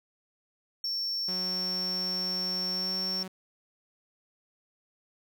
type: tone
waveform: triangle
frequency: 5450 Hz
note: F8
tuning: 43 cents flat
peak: -28 dBFS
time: 0.84-3.23 s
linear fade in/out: 2 ms
type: tone with pitch glide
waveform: sawtooth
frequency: 183.8 to 187.12 Hz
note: F#3 to F#3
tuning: -11 to +20 cents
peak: -34 dBFS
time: 1.28-3.28 s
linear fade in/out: 5 ms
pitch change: +31 cents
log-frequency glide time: 2.71-2.94 s
effects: none